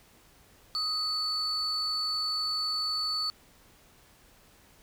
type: tone pair together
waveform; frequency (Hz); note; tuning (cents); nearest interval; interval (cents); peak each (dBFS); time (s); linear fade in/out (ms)
sine; 1257 / 4474; D#6 / C#8; +17 / +15; octave + minor seventh; 2198; -35 / -27; 0.75-3.3; 0
effects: tanh soft clip ceiling -24 dBFS + pink hiss -59 dBFS RMS until 4.82 s